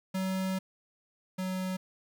square tone pair in turn, 188.9 / 186.19 Hz, F#3 / F#3, +36 / +11 cents, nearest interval unison, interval 25 cents, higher first, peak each -30 / -32 dBFS, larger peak first, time 0.14-0.59 / 1.38-1.77 s, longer first, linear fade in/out 10 ms, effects 11-bit

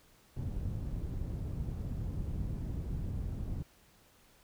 white low-pass noise, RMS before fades -37 dBFS, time 0.36-3.63 s, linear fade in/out 10 ms, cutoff 110 Hz, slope 12 dB/octave, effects pink hiss -64 dBFS RMS until 4.43 s

